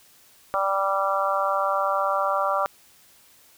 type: harmonic tone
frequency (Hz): 195.3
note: G3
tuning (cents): -6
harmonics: 3 / 4 / 5 / 6 / 7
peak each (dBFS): -26 / -28 / -30 / -25 / -29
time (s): 0.54-2.66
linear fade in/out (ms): 0
effects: white hiss -55 dBFS RMS until 3.57 s